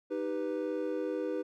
triangle chord, Eb augmented, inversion none, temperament equal, 311.1 / 392 / 493.9 Hz, Eb4 / G4 / B4, 0 / 0 / 0 cents, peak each -34 / -35 / -33 dBFS, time 0.1-1.43 s, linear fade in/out 20 ms, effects none

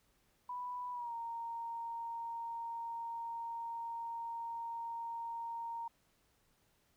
sine tone with pitch glide, 987.8 to 927 Hz, B5 to A#5, 0 to -10 cents, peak -39 dBFS, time 0.49-5.88 s, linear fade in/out 5 ms, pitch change -110 cents, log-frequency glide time 0.92-1.14 s, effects pink hiss -74 dBFS RMS until 6.96 s

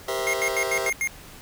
sawtooth chord, C dominant seventh, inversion second, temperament just, 392.4 / 470.9 / 523.3 / 654.1 Hz, G4 / Bb4 / C5 / E5, +2 / +18 / 0 / -14 cents, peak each -26 / -28 / -27 / -27 dBFS, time 0.08-0.9 s, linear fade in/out 5 ms
square tone bursts, 2134 Hz, C7, 34 cents sharp, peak -23 dBFS, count 6, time 0.27-1.074 s, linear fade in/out 0 ms, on 64 ms, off 84 ms
effects pink hiss -45 dBFS RMS until 1.41 s

